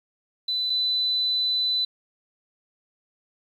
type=tone pair in turn; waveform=sine; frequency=4000 / 4000 Hz; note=B7 / B7; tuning=+21 / +21 cents; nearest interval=unison; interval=0 cents; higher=neither; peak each=-23 / -21 dBFS; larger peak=second; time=0.48-0.7 / 0.7-1.85 s; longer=second; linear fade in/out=5 ms; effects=9-bit